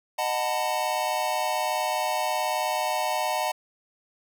square chord, B dominant seventh, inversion first, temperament just, 617.4 / 740.8 / 889 / 987.8 Hz, D#5 / F#5 / A5 / B5, -14 / +2 / +18 / 0 cents, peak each -31 / -30 / -30 / -34 dBFS, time 0.18-3.52 s, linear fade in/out 10 ms, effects none

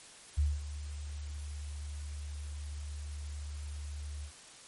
sine tone with ADSR envelope, 73.42 Hz, D2, in tune, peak -24 dBFS, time 0.37-4.32 s, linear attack 18 ms, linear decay 210 ms, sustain -14 dB, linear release 86 ms, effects white hiss -53 dBFS RMS until 4.67 s + MP3 48 kbps

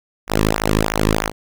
sawtooth tone with flanger, 53.1 Hz, G#1, 39 cents sharp, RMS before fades -18 dBFS, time 0.27-1.32 s, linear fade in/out 50 ms, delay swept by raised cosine 0.22 to 1.42 ms, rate 3.1 Hz, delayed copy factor -0.95, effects none

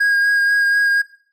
triangle tone with vibrato, 1633 Hz, G#6, 30 cents flat, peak -11 dBFS, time 0-1.02 s, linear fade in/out 10 ms, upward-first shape sine, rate 4.1 Hz, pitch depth 14 cents each way, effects noise-tail reverb RT60 0.5 s tail -18 dB re dry

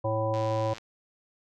harmonic tone, 110 Hz, A2, in tune, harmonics 1 / 3 / 5 / 7 / 9, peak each -30 / -36 / -28 / -36 / -34 dBFS, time 0.04-0.74 s, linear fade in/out 10 ms
click train, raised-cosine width 0.2 ms, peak -26 dBFS, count 51, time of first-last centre 0.34-0.782 s, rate 113 Hz
effects none

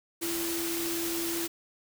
sine tone in noise, 336.3 Hz, E4, 35 cents sharp, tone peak -32 dBFS, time 0.21-1.48 s, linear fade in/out 20 ms, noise white, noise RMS -34 dBFS, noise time 0.21-1.48 s, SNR -1 dB, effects none

